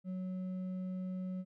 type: tone with hard clipping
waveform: sine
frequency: 185 Hz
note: F#3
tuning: in tune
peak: -38 dBFS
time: 0.04-1.45 s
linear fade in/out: 50 ms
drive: 4 dB
effects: none